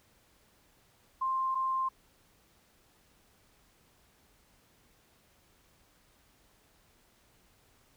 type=tone pair in turn; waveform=sine; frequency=1052 / 1052 Hz; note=C6 / C6; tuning=+9 / +9 cents; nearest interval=unison; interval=0 cents; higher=neither; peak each=-28 / -28 dBFS; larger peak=neither; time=1.21-1.55 / 1.55-1.89 s; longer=neither; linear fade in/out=10 ms; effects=pink hiss -66 dBFS RMS until 7.96 s